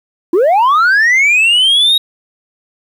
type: linear sweep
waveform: sine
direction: up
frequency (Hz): 315.9 to 3805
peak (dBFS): -4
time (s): 0.33-1.98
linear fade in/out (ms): 5
effects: tanh soft clip ceiling -6 dBFS + 7-bit